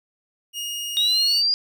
sawtooth tone, 2860 Hz, F7, 41 cents sharp, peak -24 dBFS, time 0.53-1.43 s, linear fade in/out 50 ms
sine linear sweep, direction up, 3729 to 4873 Hz, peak -17 dBFS, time 0.97-1.54 s, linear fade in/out 0 ms
effects none

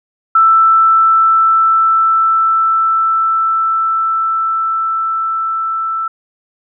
sine tone with level ramp, 1326 Hz, E6, 10 cents sharp, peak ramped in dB -5 to -15 dBFS, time 0.35-6.08 s, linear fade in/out 5 ms, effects none

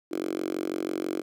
5% pulse tone with high-pass filter, 46.1 Hz, F#1, 6 cents flat, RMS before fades -31 dBFS, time 0.11-1.22 s, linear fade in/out 10 ms, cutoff 330 Hz, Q 4.8, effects none

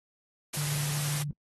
white noise, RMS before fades -34 dBFS, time 0.53-1.23 s, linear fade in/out 10 ms
sine tone with vibrato, 146.83 Hz, D3, in tune, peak -30 dBFS, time 0.57-1.31 s, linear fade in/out 2 ms, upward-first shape sine, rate 19 Hz, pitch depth 30 cents each way
effects noise-tail reverb RT60 0.1 s tail -26 dB re dry + AAC 32 kbps

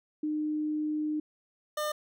sine / 25% pulse tone pair in turn, 304.4 / 603 Hz, D#4 / D5, -38 / +46 cents, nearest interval octave, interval 1184 cents, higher second, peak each -28 / -26 dBFS, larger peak second, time 0.23-1.2 / 1.77-1.92 s, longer first, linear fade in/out 5 ms, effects none

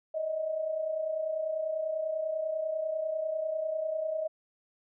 sine tone pair together, 603.9 / 634 Hz, D5 / D#5, +48 / +32 cents, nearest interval minor second, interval 84 cents, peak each -37 / -30 dBFS, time 0.14-4.28 s, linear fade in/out 10 ms, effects none

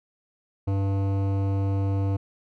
sine tone with hard clipping, 98 Hz, G2, in tune, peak -24 dBFS, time 0.67-2.17 s, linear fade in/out 10 ms, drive 15 dB, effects none

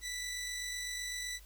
15% pulse tone with amplitude modulation, 1975.5 Hz, B6, in tune, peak -30 dBFS, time 0.01-1.4 s, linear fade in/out 50 ms, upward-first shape sine, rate 47.9 Hz, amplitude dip 30%, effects added 50 Hz sine -53 dBFS peak until 1.45 s + white hiss -61 dBFS RMS until 1.45 s

